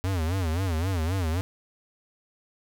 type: tone with vibrato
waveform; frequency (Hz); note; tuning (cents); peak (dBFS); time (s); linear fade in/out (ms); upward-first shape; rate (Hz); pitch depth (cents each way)
square; 87.31; F2; 0; -25; 0.04-1.41; 0; sine; 3.8; 190
effects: none